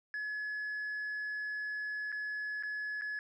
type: tone with dropouts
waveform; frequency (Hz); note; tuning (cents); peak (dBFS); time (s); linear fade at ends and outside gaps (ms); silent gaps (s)
sine; 1700; G#6; +40; -33; 0.14-3.19; 1; 2.119-2.125 / 2.626-2.634 / 3.012-3.019
effects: tanh soft clip ceiling -34 dBFS